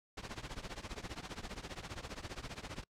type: noise with tremolo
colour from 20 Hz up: pink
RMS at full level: -41 dBFS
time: 0.17-2.84 s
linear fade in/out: 5 ms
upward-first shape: triangle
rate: 15 Hz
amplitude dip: 95%
effects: noise-tail reverb RT60 0.1 s tail -26 dB re dry + low-pass 6000 Hz 12 dB/octave